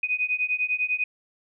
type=beating tone pair; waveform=sine; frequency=2489 / 2499 Hz; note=D#7 / D#7; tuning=0 / +7 cents; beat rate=10 Hz; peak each=-26 dBFS; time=0.03-1.04 s; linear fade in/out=5 ms; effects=none